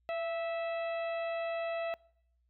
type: harmonic tone with a mistuned harmonic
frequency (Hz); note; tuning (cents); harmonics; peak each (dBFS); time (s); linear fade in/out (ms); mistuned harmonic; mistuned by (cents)
655; E5; -11; 1 / 2 / 3 / 4 / 5 / 6; -33 / -45 / -46 / -45 / -55 / -57; 0.09-1.94; 0; 1; +38
effects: noise-tail reverb RT60 0.7 s tail -24 dB re dry + added 60 Hz sine -70 dBFS peak until 2.49 s